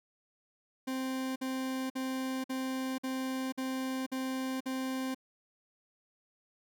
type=tone bursts; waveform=40% pulse; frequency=261.6 Hz; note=C4; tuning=in tune; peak=-32 dBFS; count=8; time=0.87-5.147 s; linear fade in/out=10 ms; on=490 ms; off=51 ms; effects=none